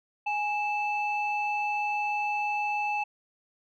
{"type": "tone pair together", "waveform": "sine", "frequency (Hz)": [830.6, 2637], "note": ["G#5", "E7"], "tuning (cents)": [0, 0], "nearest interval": "octave + minor sixth", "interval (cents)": 2000, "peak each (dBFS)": [-27, -30], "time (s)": [0.26, 3.04], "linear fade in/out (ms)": 10, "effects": ["tanh soft clip ceiling -20 dBFS"]}